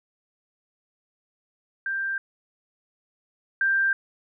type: tone pair in turn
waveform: sine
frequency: 1580 / 1580 Hz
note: G6 / G6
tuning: +13 / +13 cents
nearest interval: unison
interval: 0 cents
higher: neither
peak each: -25 / -19 dBFS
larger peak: second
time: 1.86-2.18 / 3.61-3.93 s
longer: neither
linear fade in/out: 2 ms
effects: none